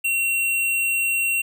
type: tone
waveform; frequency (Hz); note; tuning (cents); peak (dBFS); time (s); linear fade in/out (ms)
square; 2735; F7; -37; -20; 0.04-1.42; 10
effects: none